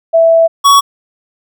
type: tone pair in turn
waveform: sine / square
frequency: 659.3 / 1121.7 Hz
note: E5 / C#6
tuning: 0 / +20 cents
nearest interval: major sixth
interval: 920 cents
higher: second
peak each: -4 dBFS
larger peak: neither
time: 0.13-0.48 / 0.64-0.81 s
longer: first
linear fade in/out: 20 ms
effects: none